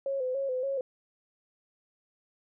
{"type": "tone with vibrato", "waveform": "sine", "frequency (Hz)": 528, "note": "C5", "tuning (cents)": 16, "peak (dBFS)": -28, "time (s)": [0.06, 0.81], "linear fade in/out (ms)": 2, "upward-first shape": "square", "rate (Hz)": 3.5, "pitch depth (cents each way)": 63, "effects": []}